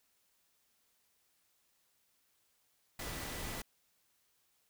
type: tone in noise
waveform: sine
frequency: 1975.5 Hz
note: B6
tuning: in tune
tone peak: -53 dBFS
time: 2.99-3.62 s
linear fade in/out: 5 ms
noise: pink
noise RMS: -42 dBFS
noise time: 2.99-3.62 s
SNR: -14 dB
effects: white hiss -75 dBFS RMS until 4.69 s